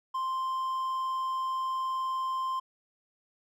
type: tone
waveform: triangle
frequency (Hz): 1046.5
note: C6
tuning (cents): 0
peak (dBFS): -27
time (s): 0.14-2.6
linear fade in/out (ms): 10
effects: none